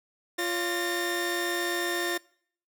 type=tone cluster; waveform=sawtooth; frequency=348.1 / 566 / 1815 Hz; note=F4 / C#5 / A#6; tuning=-6 / +36 / -47 cents; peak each=-26 / -35 / -27 dBFS; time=0.38-2.18 s; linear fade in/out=10 ms; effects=noise-tail reverb RT60 0.6 s tail -24 dB re dry